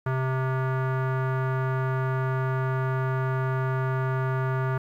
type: tone with low-pass filter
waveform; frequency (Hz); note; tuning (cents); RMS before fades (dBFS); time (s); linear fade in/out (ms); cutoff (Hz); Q
square; 130.81; C3; 0; -26; 0.06-4.78; 5; 1400; 2.6
effects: 10-bit